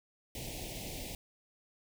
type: band-stop noise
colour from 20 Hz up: pink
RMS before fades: -42 dBFS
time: 0.35-1.15 s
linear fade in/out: 2 ms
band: 810 to 2100 Hz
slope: 48 dB/octave
effects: none